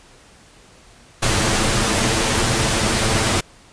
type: noise with comb filter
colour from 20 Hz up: pink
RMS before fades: -18 dBFS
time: 1.22-3.41 s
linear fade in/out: 10 ms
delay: 9 ms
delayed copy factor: +0.55
effects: pink hiss -48 dBFS RMS until 3.72 s + resampled to 22050 Hz